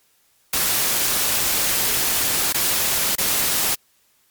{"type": "noise with dropouts", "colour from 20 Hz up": "white", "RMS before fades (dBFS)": -20, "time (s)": [0.53, 3.75], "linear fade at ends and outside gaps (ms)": 5, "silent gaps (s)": [[2.527, 2.543], [3.154, 3.182]], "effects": ["white hiss -61 dBFS RMS until 4.3 s", "MP3 96 kbps"]}